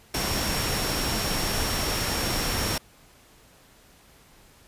sine tone in noise, 5520 Hz, F8, 21 cents flat, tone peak -33 dBFS, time 0.14-2.78 s, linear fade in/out 5 ms, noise pink, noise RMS -27 dBFS, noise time 0.14-2.78 s, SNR -9 dB, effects pink hiss -55 dBFS RMS until 4.67 s + resampled to 32000 Hz

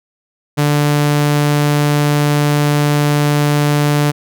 sawtooth tone, 146.83 Hz, D3, in tune, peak -7 dBFS, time 0.57-4.12 s, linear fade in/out 20 ms, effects none

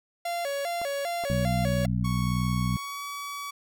45% pulse tone with vibrato, 622.3 Hz, D#5, in tune, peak -28 dBFS, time 0.25-1.86 s, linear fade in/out 5 ms, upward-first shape square, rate 2.5 Hz, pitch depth 180 cents each way
clicks, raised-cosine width 1 ms, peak -25 dBFS, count 2, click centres 0.816 / 1.238 s
harmonic tone, 61.74 Hz, B1, in tune, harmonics 1 / 2 / 3 / 4, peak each -32 / -27 / -28 / -36 dBFS, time 1.3-2.77 s, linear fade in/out 0 ms
sawtooth tone with pitch glide, 1108.7 to 1138.6 Hz, C#6 to C#6, 0 to +46 cents, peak -30 dBFS, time 2.04-3.51 s, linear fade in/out 10 ms, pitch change +46 cents, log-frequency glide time 2.68-3.04 s
effects none

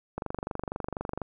click train, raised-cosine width 1 ms, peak -18 dBFS, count 26, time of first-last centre 0.18-1.217 s, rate 24.1 Hz, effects none

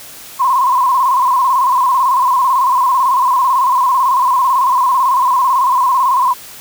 sine tone with vibrato, 1030 Hz, C6, 28 cents flat, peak -9 dBFS, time 0.39-6.34 s, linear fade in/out 20 ms, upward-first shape square, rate 18 Hz, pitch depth 70 cents each way, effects white hiss -34 dBFS RMS until 6.6 s

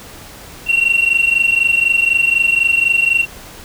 sine tone pair together, 2725 / 2749 Hz, F7 / F7, -43 / -28 cents, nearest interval unison, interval 15 cents, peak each -12 dBFS, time 0.66-3.26 s, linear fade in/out 50 ms, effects tanh soft clip ceiling -7 dBFS + pink hiss -36 dBFS RMS until 3.64 s

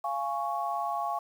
sine chord, Db major, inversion first, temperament just, 693 / 831.5 / 1108.7 Hz, F5 / Ab5 / Db6, -14 / +2 / 0 cents, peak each -33 dBFS, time 0.04-1.19 s, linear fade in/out 5 ms, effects 9-bit

